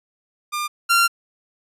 sawtooth tone pair in turn, 1200 / 1379 Hz, D6 / F6, +37 / -22 cents, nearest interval major second, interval 241 cents, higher second, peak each -19 / -10 dBFS, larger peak second, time 0.52-0.68 / 0.89-1.08 s, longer second, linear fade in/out 20 ms, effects resampled to 32000 Hz

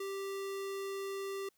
square tone, 392 Hz, G4, in tune, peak -38 dBFS, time 0-1.49 s, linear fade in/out 5 ms, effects white hiss -75 dBFS RMS until 1.57 s

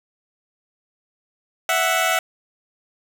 15% pulse tone pair together, 660 / 740.8 Hz, E5 / F#5, +2 / +2 cents, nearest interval major second, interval 200 cents, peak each -14 dBFS, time 1.69-2.19 s, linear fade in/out 2 ms, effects none

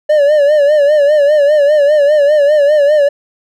triangle tone with vibrato, 587.3 Hz, D5, in tune, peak -4 dBFS, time 0.09-3.09 s, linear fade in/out 10 ms, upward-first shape sine, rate 5 Hz, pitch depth 78 cents each way, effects none

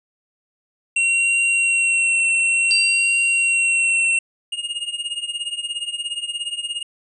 square tone with vibrato, 2732 Hz, F7, 39 cents flat, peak -16 dBFS, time 0.96-4.19 s, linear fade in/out 5 ms, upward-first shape triangle, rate 0.56 Hz, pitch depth 16 cents each way
sine tone with exponential decay, 4699 Hz, D8, in tune, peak -15 dBFS, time 2.71-3.54 s, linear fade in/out 0 ms, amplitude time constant 180 ms
square tone with tremolo, 2849 Hz, F7, 34 cents sharp, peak -21 dBFS, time 4.52-6.83 s, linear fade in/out 5 ms, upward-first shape triangle, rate 17 Hz, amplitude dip 90%
effects resampled to 22050 Hz

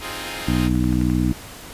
5% pulse chord, F minor seventh, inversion second, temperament equal, 261.6 / 311.1 / 349.2 / 415.3 Hz, C4 / Eb4 / F4 / Ab4, 0 / 0 / 0 / 0 cents, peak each -23 dBFS, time 0-0.7 s, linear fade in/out 50 ms
click train, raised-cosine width 0.5 ms, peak -21 dBFS, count 9, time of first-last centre 0.41-1.1 s, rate 11.6 Hz
harmonic tone, 61.74 Hz, B1, in tune, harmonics 1 / 2 / 3 / 4 / 5, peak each -23 / -23 / -23 / -23 / -23 dBFS, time 0.47-1.33 s, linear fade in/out 10 ms
effects pink hiss -38 dBFS RMS until 1.73 s + resampled to 32000 Hz

